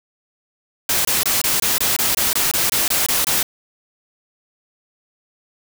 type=noise bursts; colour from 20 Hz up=white; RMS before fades=-18 dBFS; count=14; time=0.89-3.429 s; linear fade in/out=2 ms; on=160 ms; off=23 ms; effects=none